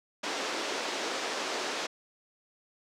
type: band-pass noise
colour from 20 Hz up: pink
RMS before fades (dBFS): -34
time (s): 0.23-1.87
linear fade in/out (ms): 10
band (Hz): 310 to 6500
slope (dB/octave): 24
effects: none